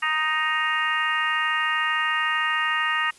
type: harmonic tone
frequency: 311.1 Hz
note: D#4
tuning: in tune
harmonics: 3 / 4 / 5 / 6 / 7 / 8 / 9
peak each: -32 / -26 / -35 / -24 / -35 / -35 / -30 dBFS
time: 0.02-3.11 s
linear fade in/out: 10 ms
effects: white hiss -52 dBFS RMS until 3.18 s + resampled to 24000 Hz